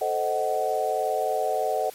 sine chord, A diminished seventh, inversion none, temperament equal with one note detuned, 440 / 523.3 / 622.3 / 747.7 Hz, A4 / C5 / Eb5 / Gb5, 0 / 0 / 0 / +18 cents, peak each -29 / -30 / -28 / -26 dBFS, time 0.01-1.9 s, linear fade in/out 5 ms, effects white hiss -46 dBFS RMS until 1.94 s + MP3 64 kbps

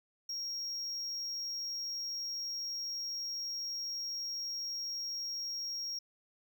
triangle tone, 5588 Hz, F8, in tune, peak -35 dBFS, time 0.29-5.99 s, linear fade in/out 5 ms, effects none

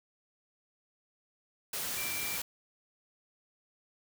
sine tone in noise, 2349 Hz, D7, in tune, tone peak -39 dBFS, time 1.97-2.37 s, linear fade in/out 5 ms, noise white, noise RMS -36 dBFS, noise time 1.73-2.42 s, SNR -6 dB, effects none

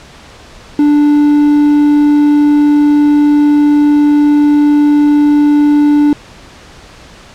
triangle tone with quantisation, 293.7 Hz, D4, in tune, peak -3 dBFS, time 0.79-6.13 s, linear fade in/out 2 ms, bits 5, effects pink hiss -36 dBFS RMS until 7.34 s + low-pass 6000 Hz 12 dB/octave

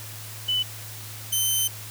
sine / 10% pulse tone pair in turn, 2996 / 3075 Hz, F#7 / G7, +21 / -34 cents, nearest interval unison, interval 45 cents, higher second, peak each -21 / -13 dBFS, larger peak second, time 0.48-0.63 / 1.32-1.68 s, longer second, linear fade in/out 10 ms, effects added 107 Hz sine -40 dBFS peak until 1.9 s + white hiss -40 dBFS RMS until 1.9 s

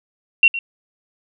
sine tone with echo, 2741 Hz, F7, 33 cents flat, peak -7 dBFS, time 0.43-0.48 s, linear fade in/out 2 ms, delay 110 ms, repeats 1, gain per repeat -15 dB, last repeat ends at 0.59 s, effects none

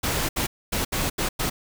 pink noise bursts at uneven times, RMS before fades -25 dBFS, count 6, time 0.03-0.29 / 0.36-0.47 / 0.72-0.85 / 0.92-1.1 / 1.18-1.29 / 1.39-1.5 s, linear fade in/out 10 ms, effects none

